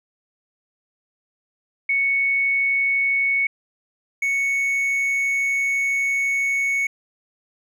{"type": "tone pair in turn", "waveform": ["sine", "triangle"], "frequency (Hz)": [2217, 2217], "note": ["C#7", "C#7"], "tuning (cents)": [0, 0], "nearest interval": "unison", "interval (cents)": 0, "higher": "neither", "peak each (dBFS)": -17, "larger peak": "neither", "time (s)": [[1.89, 3.47], [4.22, 6.87]], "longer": "second", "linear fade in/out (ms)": 5, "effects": []}